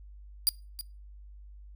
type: tone with echo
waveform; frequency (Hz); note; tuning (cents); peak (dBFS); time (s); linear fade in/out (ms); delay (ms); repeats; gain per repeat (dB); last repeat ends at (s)
15% pulse; 4798; D8; +36; -14; 0.47-0.49; 0; 320; 1; -14; 0.81
effects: noise-tail reverb RT60 0.3 s tail -23 dB re dry + added 50 Hz sine -46 dBFS peak until 1.75 s